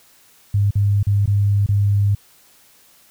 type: tone with dropouts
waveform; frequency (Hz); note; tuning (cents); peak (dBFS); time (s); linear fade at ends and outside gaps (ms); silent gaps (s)
sine; 101.2; G#2; -44; -13; 0.54-2.15; 5; 0.708-0.754 / 1.03-1.068 / 1.259-1.275 / 1.663-1.688
effects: white hiss -52 dBFS RMS until 3.1 s